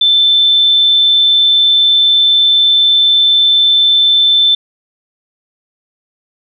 sine tone, 3536 Hz, A7, 8 cents sharp, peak -6 dBFS, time 0.01-4.55 s, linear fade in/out 5 ms, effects none

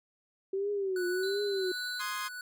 sine tone with vibrato, 381.9 Hz, G4, 45 cents flat, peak -29 dBFS, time 0.53-1.72 s, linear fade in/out 5 ms, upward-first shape triangle, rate 1.4 Hz, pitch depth 140 cents each way
square tone with tremolo, 1480 Hz, F#6, in tune, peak -36 dBFS, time 0.96-2.41 s, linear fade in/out 2 ms, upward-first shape sine, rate 1.4 Hz, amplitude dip 60%
sine tone, 4045 Hz, B7, 41 cents sharp, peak -38 dBFS, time 1.23-2.01 s, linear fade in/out 2 ms
sawtooth chord, Ab major, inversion first, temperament equal, 1046.5 / 1244.5 / 1661.2 Hz, C6 / Eb6 / Ab6, 0 / 0 / 0 cents, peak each -33 / -36 / -37 dBFS, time 1.99-2.29 s, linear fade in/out 20 ms
effects none

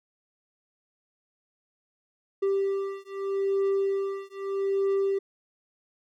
triangle beating tone pair, 392 / 392.8 Hz, G4 / G4, 0 / +4 cents, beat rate 0.8 Hz, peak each -26 dBFS, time 2.42-5.19 s, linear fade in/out 10 ms, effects none

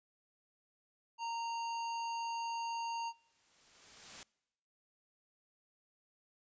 square tone, 926 Hz, A#5, 12 cents flat, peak -38 dBFS, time 1.18-3.13 s, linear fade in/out 50 ms
white noise with exponential growth, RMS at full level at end -47 dBFS, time 2.85-4.23 s, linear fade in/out 1 ms, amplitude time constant 300 ms
effects noise-tail reverb RT60 1.0 s tail -26 dB re dry + resampled to 16000 Hz

